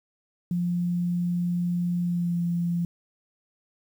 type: tone with pitch glide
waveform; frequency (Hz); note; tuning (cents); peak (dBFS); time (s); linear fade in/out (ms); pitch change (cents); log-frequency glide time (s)
sine; 175.3 to 172.19; F3 to F3; +7 to -24; -23; 0.51-2.85; 2; -31; 2.01-2.4
effects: 9-bit